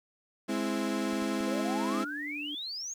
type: chord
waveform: 35% pulse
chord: Ab augmented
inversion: none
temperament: equal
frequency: 207.7 / 261.6 / 329.6 Hz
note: Ab3 / C4 / E4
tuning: 0 / 0 / 0 cents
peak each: -32 dBFS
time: 0.48-2.05 s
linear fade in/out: 20 ms
type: clicks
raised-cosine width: 3 ms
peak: -38 dBFS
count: 3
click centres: 1.132 / 1.223 / 1.408 s
type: exponential sweep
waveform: sine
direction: up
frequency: 493.9 to 6750 Hz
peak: -35 dBFS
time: 1.47-2.94 s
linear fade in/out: 10 ms
type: tone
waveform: sine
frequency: 293.7 Hz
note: D4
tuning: in tune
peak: -39 dBFS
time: 1.91-2.55 s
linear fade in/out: 5 ms
effects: low-pass 11000 Hz 12 dB/octave + 10-bit